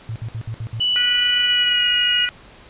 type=tone bursts; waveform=sine; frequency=112.4 Hz; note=A2; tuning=37 cents sharp; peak=-24 dBFS; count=6; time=0.09-0.798 s; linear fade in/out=0 ms; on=68 ms; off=60 ms
type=tone with pitch glide; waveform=sine; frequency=2960 to 2879 Hz; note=F#7 to F#7; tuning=0 to -48 cents; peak=-16 dBFS; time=0.8-2.26 s; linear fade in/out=10 ms; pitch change=-48 cents; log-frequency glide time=1.41-1.86 s
type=harmonic tone; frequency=488.7 Hz; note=B4; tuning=18 cents flat; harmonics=3 / 4 / 5 / 6; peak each=-24 / -26 / -28 / -30 dBFS; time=0.96-2.29 s; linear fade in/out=0 ms
effects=pink hiss -45 dBFS RMS until 2.69 s + resampled to 8000 Hz